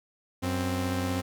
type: tone pair together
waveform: sawtooth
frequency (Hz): 92.74 / 262.3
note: F#2 / C4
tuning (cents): +5 / +4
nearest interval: octave + tritone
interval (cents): 1799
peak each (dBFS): -26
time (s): 0.42-1.22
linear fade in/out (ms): 20
effects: none